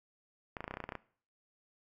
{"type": "clicks", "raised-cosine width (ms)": 0.5, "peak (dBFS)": -24, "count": 12, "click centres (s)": [0.568, 0.606, 0.642, 0.679, 0.71, 0.74, 0.771, 0.803, 0.84, 0.891, 0.922, 0.953], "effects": ["noise-tail reverb RT60 0.5 s tail -20 dB re dry"]}